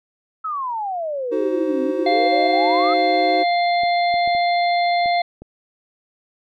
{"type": "exponential two-way sweep", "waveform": "sine", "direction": "down then up", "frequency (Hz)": [1318.5, 260.3, 1318.5], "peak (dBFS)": -22, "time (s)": [0.44, 2.94], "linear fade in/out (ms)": 10, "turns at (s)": 1.82}
{"type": "chord", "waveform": "triangle", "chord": "C diminished", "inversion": "first", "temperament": "just", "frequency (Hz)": [314, 376.7, 523.3], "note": ["Eb4", "Gb4", "C5"], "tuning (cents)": [16, 31, 0], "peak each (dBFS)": -22, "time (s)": [1.31, 3.44], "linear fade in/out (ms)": 20}
{"type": "harmonic tone", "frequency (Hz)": 698.5, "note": "F5", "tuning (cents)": 0, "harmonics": [1, 3, 5, 6], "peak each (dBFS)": [-16, -25, -33, -30], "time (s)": [2.06, 5.22], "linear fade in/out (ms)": 5}
{"type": "clicks", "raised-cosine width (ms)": 2, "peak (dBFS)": -24, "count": 6, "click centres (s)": [3.835, 4.141, 4.276, 4.35, 5.059, 5.42]}
{"effects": []}